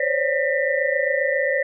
sine tone cluster, 520 / 548 / 575 / 1812 / 1969 Hz, C5 / C#5 / D5 / A#6 / B6, -11 / -20 / -37 / -50 / -6 cents, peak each -25 dBFS, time 0-1.63 s, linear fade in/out 5 ms, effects none

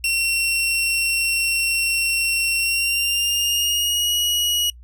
sawtooth tone with pitch glide, 2726 to 2905 Hz, F7 to F#7, -43 to -32 cents, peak -15 dBFS, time 0.04-4.7 s, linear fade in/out 2 ms, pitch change +111 cents, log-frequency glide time 2.58-4.13 s, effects noise-tail reverb RT60 0.1 s tail -26 dB re dry + added 60 Hz sine -40 dBFS peak until 4.83 s

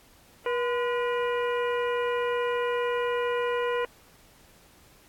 harmonic tone with a mistuned harmonic, 482.6 Hz, B4, 40 cents flat, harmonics 1 / 2 / 3 / 4 / 5 / 6, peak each -26 / -32 / -36 / -38 / -40 / -42 dBFS, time 0.46-3.85 s, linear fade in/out 2 ms, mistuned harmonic 2, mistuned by +83 cents, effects pink hiss -57 dBFS RMS until 5.08 s + AAC 64 kbps

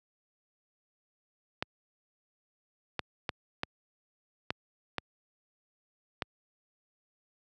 clicks, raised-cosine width 0.3 ms, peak -14 dBFS, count 7, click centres 1.625 / 2.993 / 3.292 / 3.634 / 4.505 / 4.983 / 6.222 s, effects high-pass 80 Hz 12 dB/octave

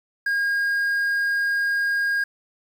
triangle tone with quantisation, 1625 Hz, G#6, 38 cents flat, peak -18 dBFS, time 0.26-2.24 s, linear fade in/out 5 ms, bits 8, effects none

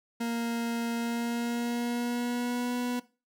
40% pulse tone with pitch glide, 233.1 to 245.1 Hz, A#3 to B3, 0 to -13 cents, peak -28 dBFS, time 0.2-3 s, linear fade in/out 10 ms, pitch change +87 cents, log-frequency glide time 0.95-2.75 s, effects noise-tail reverb RT60 0.3 s tail -17 dB re dry

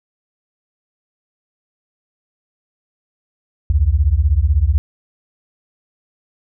sine beating tone pair, 65.41 / 81.41 Hz, C2 / E2, 0 / -21 cents, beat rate 16 Hz, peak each -14 dBFS, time 3.7-4.78 s, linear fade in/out 0 ms, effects none

